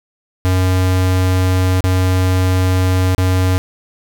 square tone with dropouts, 92.5 Hz, F#2, in tune, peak -12 dBFS, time 0.45-3.58 s, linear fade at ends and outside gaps 0 ms, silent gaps 1.806-1.84 / 3.148-3.181 s, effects none

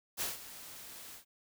white noise with ADSR envelope, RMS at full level -34 dBFS, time 0.17-1.25 s, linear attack 41 ms, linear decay 160 ms, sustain -15 dB, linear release 110 ms, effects none

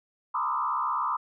sine tone with frequency modulation, 1108.7 Hz, C#6, in tune, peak -25 dBFS, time 0.34-1.17 s, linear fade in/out 10 ms, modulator 67.9 Hz, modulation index 2.6, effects none

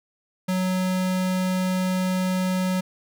square tone, 185 Hz, F#3, in tune, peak -22 dBFS, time 0.48-2.81 s, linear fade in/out 10 ms, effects none

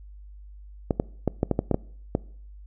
clicks, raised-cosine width 2 ms, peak -8 dBFS, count 9, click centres 0.908 / 0.999 / 1.277 / 1.431 / 1.513 / 1.591 / 1.713 / 1.744 / 2.151 s, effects noise-tail reverb RT60 0.6 s tail -23 dB re dry + added 50 Hz sine -42 dBFS peak until 2.66 s

